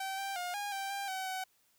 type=tone with pitch steps; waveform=sawtooth; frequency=772 / 785 / 713 / 816 / 783 / 795 / 758 / 753 Hz; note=G5 / G5 / F5 / G#5 / G5 / G5 / F#5 / F#5; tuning=-27 / +2 / +36 / -31 / -2 / +24 / +42 / +30 cents; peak=-32 dBFS; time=0-1.44 s; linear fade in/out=5 ms; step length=180 ms; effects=white hiss -71 dBFS RMS until 1.78 s